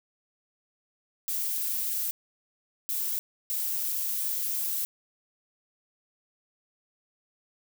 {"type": "noise bursts at uneven times", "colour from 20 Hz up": "violet", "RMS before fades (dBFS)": -30, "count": 3, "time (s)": [[1.28, 2.11], [2.89, 3.19], [3.5, 4.85]], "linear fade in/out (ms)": 0, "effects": []}